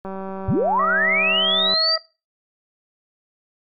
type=click train; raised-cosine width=1 ms; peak=-18 dBFS; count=325; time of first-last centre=0.05-1.738 s; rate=192 Hz
type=linear sweep; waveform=sine; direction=up; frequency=67.6 to 4777 Hz; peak=-16 dBFS; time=0.48-1.96 s; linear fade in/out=5 ms
type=harmonic tone; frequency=643 Hz; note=E5; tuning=43 cents flat; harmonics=1 / 2 / 3; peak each=-26 / -29 / -32 dBFS; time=0.79-1.98 s; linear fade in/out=5 ms
effects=noise-tail reverb RT60 0.3 s tail -20 dB re dry + MP3 48 kbps